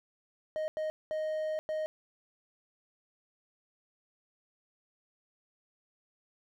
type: tone bursts at uneven times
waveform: triangle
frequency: 622.3 Hz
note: D#5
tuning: in tune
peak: -29 dBFS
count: 4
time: 0.56-0.68 / 0.77-0.9 / 1.11-1.59 / 1.69-1.86 s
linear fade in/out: 0 ms
effects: none